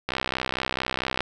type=click train; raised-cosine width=0.3 ms; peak=-9 dBFS; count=73; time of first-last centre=0.09-1.206 s; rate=64.5 Hz; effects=none